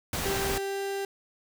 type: noise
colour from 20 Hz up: pink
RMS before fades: -31 dBFS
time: 0.13-0.58 s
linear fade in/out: 2 ms
type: tone with pitch glide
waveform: 35% pulse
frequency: 392 to 394.5 Hz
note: G4 to G4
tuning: 0 to +11 cents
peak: -28 dBFS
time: 0.25-1.05 s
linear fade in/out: 2 ms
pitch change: +11 cents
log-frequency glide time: 0.56-0.79 s
effects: none